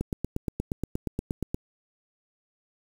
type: click train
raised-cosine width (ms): 3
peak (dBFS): -15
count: 14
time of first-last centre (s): 0.01-1.545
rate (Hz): 8.47
effects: 7-bit